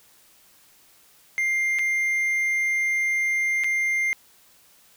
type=tone with dropouts; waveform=triangle; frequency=2100 Hz; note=C7; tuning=6 cents sharp; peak=-19 dBFS; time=1.38-4.13 s; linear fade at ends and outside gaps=0 ms; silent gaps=1.787-1.792 / 3.637-3.643 s; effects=white hiss -56 dBFS RMS until 4.96 s

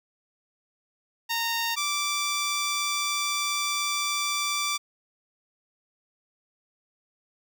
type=tone pair in turn; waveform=10% pulse; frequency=923 / 1169 Hz; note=A#5 / D6; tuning=-17 / -8 cents; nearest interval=major third; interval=409 cents; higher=second; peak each=-17 dBFS; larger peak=neither; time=1.29-1.76 / 1.76-4.78 s; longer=second; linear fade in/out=20 ms; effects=none

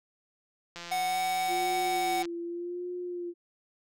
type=click train; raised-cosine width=0.2 ms; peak=-24 dBFS; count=258; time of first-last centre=0.76-2.254 s; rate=172 Hz
type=tone with pitch glide; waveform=square; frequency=740 to 749 Hz; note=F#5 to F#5; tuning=0 to +21 cents; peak=-28 dBFS; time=0.91-2.23 s; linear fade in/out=10 ms; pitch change=+21 cents; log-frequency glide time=1.06-1.19 s
type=tone with vibrato; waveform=sine; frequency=349.2 Hz; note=F4; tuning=in tune; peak=-33 dBFS; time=1.47-3.34 s; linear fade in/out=50 ms; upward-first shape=sine; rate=0.85 Hz; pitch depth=41 cents each way
effects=none

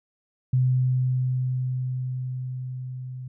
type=tone with level ramp; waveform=sine; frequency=127.8 Hz; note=C3; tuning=40 cents flat; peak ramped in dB=-17 to -33 dBFS; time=0.53-3.28 s; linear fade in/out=5 ms; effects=none

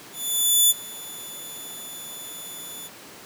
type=tone with ADSR envelope; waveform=5% pulse; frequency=3484 Hz; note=A7; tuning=18 cents flat; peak=-6 dBFS; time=0.12-2.89 s; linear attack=580 ms; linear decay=30 ms; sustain=-22 dB; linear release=29 ms; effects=pink hiss -43 dBFS RMS until 3.25 s + high-pass 200 Hz 12 dB/octave

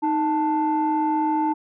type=tone pair together; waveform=sine; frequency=311.1 / 881.6 Hz; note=D#4 / A5; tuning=0 / +3 cents; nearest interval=octave + tritone; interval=1803 cents; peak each=-21 / -20 dBFS; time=0.02-1.54 s; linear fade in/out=20 ms; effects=tanh soft clip ceiling -14 dBFS

